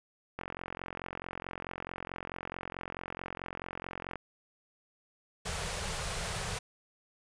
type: click train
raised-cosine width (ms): 0.5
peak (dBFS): -23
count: 169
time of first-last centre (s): 0.39-4.157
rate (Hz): 44.6
type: band-stop noise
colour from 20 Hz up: pink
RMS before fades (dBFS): -36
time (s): 5.45-6.59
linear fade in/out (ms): 10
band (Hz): 190 to 410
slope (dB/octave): 48
effects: resampled to 22050 Hz